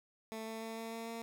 15% pulse tone with pitch steps, 221.5 / 223 / 224.6 / 226.2 / 227.7 / 229.3 Hz, A3 / A3 / A3 / A3 / A#3 / A#3, +12 / +23 / +36 / +48 / -40 / -28 cents, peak -35 dBFS, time 0.32-1.22 s, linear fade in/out 0 ms, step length 150 ms, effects none

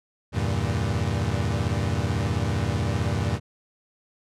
35% pulse chord, E half-diminished seventh, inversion none, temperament equal, 82.41 / 98 / 116.54 / 146.83 Hz, E2 / G2 / Bb2 / D3, 0 / 0 / 0 / 0 cents, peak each -27 / -26 / -26 / -30 dBFS, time 0.32-3.4 s, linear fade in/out 50 ms, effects low-pass 8000 Hz 12 dB/octave

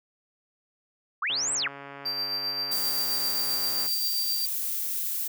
sine linear two-way sweep, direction up then down, 1002 to 8280 to 1002 Hz, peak -25 dBFS, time 1.22-1.68 s, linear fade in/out 5 ms, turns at 1.53 s
click train, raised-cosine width 0.5 ms, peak -26 dBFS, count 360, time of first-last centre 1.3-3.864 s, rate 140 Hz
triangle tone with tremolo, 4699 Hz, D8, in tune, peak -25 dBFS, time 2.05-4.46 s, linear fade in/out 10 ms, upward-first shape sine, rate 7.6 Hz, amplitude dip 40%
violet noise, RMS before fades -30 dBFS, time 2.71-5.28 s, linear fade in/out 10 ms
effects high-pass 150 Hz 12 dB/octave

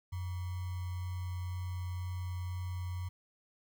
sine tone with sample-and-hold, 90.2 Hz, F#2, 44 cents flat, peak -35 dBFS, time 0.12-3.09 s, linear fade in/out 10 ms, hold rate 1050 Hz, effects none

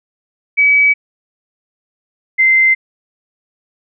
sine tone pair in turn, 2281 / 2077 Hz, C#7 / C7, +49 / -13 cents, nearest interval major second, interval 162 cents, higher first, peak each -7 dBFS, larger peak neither, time 0.57-0.94 / 2.38-2.75 s, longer neither, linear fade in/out 20 ms, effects none

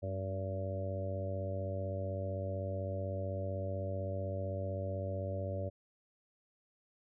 harmonic tone with a mistuned harmonic, 95.8 Hz, G2, 39 cents flat, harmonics 1 / 2 / 3 / 4 / 5 / 6 / 7, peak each -37 / -47 / -49 / -49 / -47 / -40 / -49 dBFS, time 0.02-5.7 s, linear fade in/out 20 ms, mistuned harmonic 2, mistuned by +41 cents, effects none

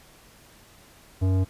sine tone with tanh clipping, 94 Hz, F#2, 28 cents sharp, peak -21 dBFS, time 1.21-1.45 s, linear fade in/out 20 ms, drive 14 dB, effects pink hiss -53 dBFS RMS until 1.49 s + resampled to 32000 Hz

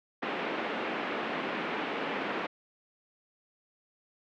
pink band-pass noise, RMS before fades -34 dBFS, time 0.22-2.47 s, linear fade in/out 10 ms, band 230 to 2800 Hz, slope 24 dB/octave, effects none

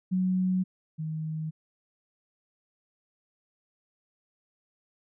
sine tone pair in turn, 185 / 157.15 Hz, F#3 / D#3, 0 / +18 cents, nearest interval minor third, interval 282 cents, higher first, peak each -23 / -30 dBFS, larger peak first, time 0.11-0.64 / 0.98-1.51 s, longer neither, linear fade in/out 20 ms, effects none

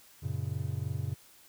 triangle chord, F# major, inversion none, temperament just, 92.5 / 115.62 / 138.75 Hz, F#2 / A#2 / C#3, 0 / -14 / +2 cents, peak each -34 dBFS, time 0.22-1.15 s, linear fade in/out 20 ms, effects white hiss -58 dBFS RMS until 1.48 s

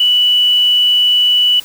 sine tone, 2960 Hz, F#7, in tune, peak -8 dBFS, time 0-1.6 s, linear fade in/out 5 ms, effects white hiss -36 dBFS RMS until 1.64 s

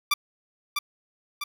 15% pulse tone with echo, 1172 Hz, D6, 4 cents flat, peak -13 dBFS, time 0.11-0.14 s, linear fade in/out 5 ms, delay 650 ms, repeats 2, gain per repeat -5 dB, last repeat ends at 1.44 s, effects none

